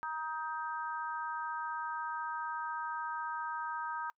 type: harmonic tone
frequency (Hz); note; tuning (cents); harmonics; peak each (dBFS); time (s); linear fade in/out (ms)
314.2; D#4; +17; 3 / 4 / 5; -38 / -40 / -42; 0.03-4.1; 0
effects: noise-tail reverb RT60 0.1 s tail -26 dB re dry